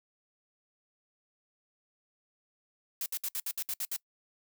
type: noise bursts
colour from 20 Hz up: blue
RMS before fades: -34 dBFS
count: 9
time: 3.01-3.964 s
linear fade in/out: 2 ms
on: 50 ms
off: 63 ms
effects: noise-tail reverb RT60 0.1 s tail -24 dB re dry